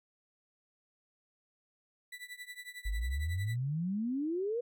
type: tone with tremolo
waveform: 35% pulse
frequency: 1974 Hz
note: B6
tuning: 1 cent flat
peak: -39 dBFS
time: 2.12-3.56 s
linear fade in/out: 5 ms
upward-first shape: triangle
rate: 11 Hz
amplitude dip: 95%
type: exponential sweep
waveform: sine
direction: up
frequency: 46.25 to 493.9 Hz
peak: -31 dBFS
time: 2.85-4.61 s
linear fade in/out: 10 ms
effects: none